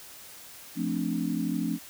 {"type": "chord", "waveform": "sine", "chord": "D minor seventh", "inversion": "first", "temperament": "equal", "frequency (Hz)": [174.61, 220, 261.6, 293.7], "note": ["F3", "A3", "C4", "D4"], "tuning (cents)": [0, 0, 0, 0], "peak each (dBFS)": -32, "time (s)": [0.75, 1.79], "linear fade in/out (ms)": 50, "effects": ["white hiss -47 dBFS RMS until 1.89 s"]}